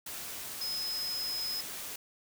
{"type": "tone in noise", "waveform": "sine", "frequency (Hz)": 5100, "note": "D#8", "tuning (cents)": 42, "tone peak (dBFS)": -33, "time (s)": [0.61, 1.61], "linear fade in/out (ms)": 5, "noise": "white", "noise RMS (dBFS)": -41, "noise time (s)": [0.06, 1.96], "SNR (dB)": 5, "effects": []}